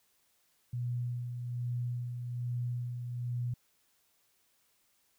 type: tone with tremolo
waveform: sine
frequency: 121.8 Hz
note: B2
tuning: 24 cents flat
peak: -31 dBFS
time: 0.73-3.54 s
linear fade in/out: 5 ms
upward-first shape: sine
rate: 1.2 Hz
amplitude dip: 45%
effects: white hiss -72 dBFS RMS until 5.18 s